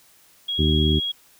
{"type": "tone", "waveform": "sine", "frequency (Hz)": 3305, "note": "G#7", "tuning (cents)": -9, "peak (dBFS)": -23, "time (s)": [0.48, 1.12], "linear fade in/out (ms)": 10}
{"type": "harmonic tone", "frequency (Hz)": 76.7, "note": "D#2", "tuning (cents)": -24, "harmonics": [1, 2, 3, 4, 5], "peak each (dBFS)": [-20, -23, -25, -26, -27], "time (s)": [0.58, 1], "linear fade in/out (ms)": 20}
{"effects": ["white hiss -55 dBFS RMS until 1.39 s"]}